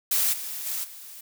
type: noise with level steps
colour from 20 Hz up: blue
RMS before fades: -23 / -34 / -30 / -43 dBFS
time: 0.11-1.21 s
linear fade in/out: 5 ms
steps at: 0.32 / 0.65 / 0.83 s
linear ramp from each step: 20 ms
effects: none